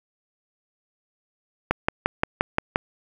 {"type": "click train", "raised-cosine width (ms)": 0.5, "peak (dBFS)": -4, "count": 7, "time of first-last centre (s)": [1.71, 2.759], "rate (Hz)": 5.72, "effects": ["7-bit"]}